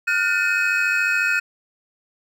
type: tone cluster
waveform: triangle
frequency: 1424 / 1518 / 1801 / 2540 Hz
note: F6 / F#6 / A6 / D#7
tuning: +33 / +44 / +40 / +35 cents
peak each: -20 / -23 / -25 / -20 dBFS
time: 0.07-1.4 s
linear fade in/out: 10 ms
effects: none